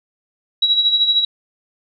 sine tone with tremolo, 3882 Hz, B7, 31 cents flat, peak -10 dBFS, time 0.62-1.25 s, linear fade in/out 5 ms, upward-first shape sine, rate 13 Hz, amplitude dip 60%, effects none

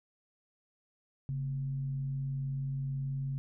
sine tone with frequency modulation, 136.8 Hz, C#3, 23 cents flat, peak -32 dBFS, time 1.29-3.38 s, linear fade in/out 0 ms, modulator 98 Hz, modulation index 0.23, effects none

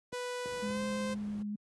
sawtooth tone with pitch glide, 493.9 to 519.1 Hz, B4 to C5, 0 to -14 cents, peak -32 dBFS, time 0.12-1.15 s, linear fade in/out 20 ms, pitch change +86 cents, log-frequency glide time 0.62-0.81 s
clicks, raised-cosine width 2 ms, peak -31 dBFS, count 2, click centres 0.128 / 0.458 s
brown noise, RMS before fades -46 dBFS, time 0.45-1.43 s, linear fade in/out 10 ms
sine tone with vibrato, 207.7 Hz, G#3, in tune, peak -34 dBFS, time 0.62-1.56 s, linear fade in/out 10 ms, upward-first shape triangle, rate 9 Hz, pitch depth 11 cents each way
effects high-pass 100 Hz 12 dB/octave + resampled to 24000 Hz

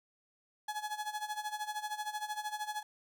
35% pulse tone with tremolo, 846 Hz, G#5, 32 cents sharp, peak -32 dBFS, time 0.68-2.83 s, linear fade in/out 5 ms, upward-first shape sine, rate 13 Hz, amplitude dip 80%, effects none

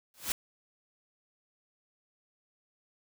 white noise with exponential growth, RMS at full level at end -27 dBFS, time 0.14-0.32 s, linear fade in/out 1 ms, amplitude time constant 39 ms, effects none

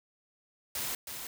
white noise with echo, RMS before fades -35 dBFS, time 0.75-0.95 s, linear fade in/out 2 ms, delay 320 ms, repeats 1, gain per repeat -6 dB, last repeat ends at 1.27 s, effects none

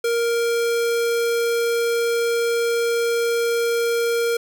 square tone, 467.3 Hz, A#4, 4 cents sharp, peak -19 dBFS, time 0.04-4.37 s, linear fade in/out 5 ms, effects none

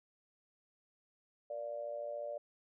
sine tone with amplitude modulation, 585 Hz, D5, 7 cents flat, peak -35 dBFS, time 1.5-2.38 s, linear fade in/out 5 ms, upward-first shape sine, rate 114 Hz, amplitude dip 75%, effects none

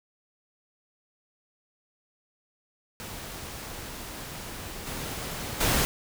pink noise with level steps, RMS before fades -39 / -35 / -24 dBFS, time 3-5.85 s, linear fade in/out 0 ms, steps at 4.86 / 5.6 s, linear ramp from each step 10 ms, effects none

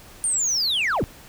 sine linear sweep, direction down, 9110 to 30.87 Hz, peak -17 dBFS, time 0.24-1.04 s, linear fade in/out 0 ms, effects tanh soft clip ceiling -19 dBFS + pink hiss -46 dBFS RMS until 1.28 s

